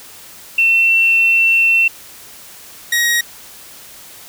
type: tone pair in turn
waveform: sine / sawtooth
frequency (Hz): 2699 / 1890.4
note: E7 / A#6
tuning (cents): +40 / +24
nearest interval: tritone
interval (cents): 616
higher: first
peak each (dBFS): -9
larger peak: neither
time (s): 0.58-1.88 / 2.92-3.21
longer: first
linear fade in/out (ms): 5
effects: white hiss -38 dBFS RMS until 4.28 s